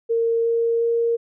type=tone with pitch steps; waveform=sine; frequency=460 / 462.7 / 465.3 Hz; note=A#4 / A#4 / A#4; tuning=-23 / -13 / -3 cents; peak=-17 dBFS; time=0.09-1.17 s; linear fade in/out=20 ms; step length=360 ms; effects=none